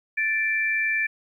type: tone pair together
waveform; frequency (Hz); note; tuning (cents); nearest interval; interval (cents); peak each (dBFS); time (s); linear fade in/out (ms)
sine; 1758.3 / 2349; A6 / D7; -2 / 0; perfect fourth; 502; -24; 0.17-1.07; 10
effects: 10-bit